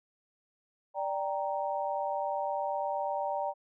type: chord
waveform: sine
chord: G minor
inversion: second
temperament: equal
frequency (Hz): 587.3 / 784 / 932.3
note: D5 / G5 / Bb5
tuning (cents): 0 / 0 / 0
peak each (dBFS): -34 / -34 / -35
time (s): 0.94-3.54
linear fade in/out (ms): 50
effects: none